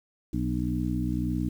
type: harmonic tone with a mistuned harmonic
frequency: 61.74 Hz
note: B1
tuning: in tune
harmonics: 1 / 2 / 3 / 4 / 5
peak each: -32 / -32 / -32 / -32 / -32 dBFS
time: 0.33-1.49 s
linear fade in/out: 5 ms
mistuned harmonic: 5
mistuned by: -21 cents
effects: 9-bit